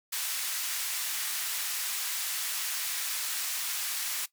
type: band-pass noise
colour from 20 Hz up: white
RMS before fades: -33 dBFS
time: 0.12-4.26 s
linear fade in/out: 10 ms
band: 1300 to 16000 Hz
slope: 12 dB/octave
effects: noise-tail reverb RT60 0.1 s tail -17 dB re dry